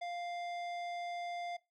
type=tone; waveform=square; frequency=698.5 Hz; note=F5; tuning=in tune; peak=-39 dBFS; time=0.01-1.57 s; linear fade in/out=10 ms; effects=noise-tail reverb RT60 0.2 s tail -19 dB re dry + low-pass 4000 Hz 12 dB/octave